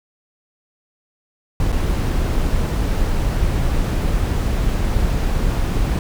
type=noise with dropouts; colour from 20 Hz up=brown; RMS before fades=-18 dBFS; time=1.6-5.99 s; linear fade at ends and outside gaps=1 ms; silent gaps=1.72-1.726 s; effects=none